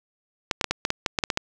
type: clicks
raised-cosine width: 0.2 ms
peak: -5 dBFS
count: 11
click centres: 0.512 / 0.612 / 0.643 / 0.71 / 0.851 / 0.904 / 1.062 / 1.188 / 1.238 / 1.302 / 1.374 s
effects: none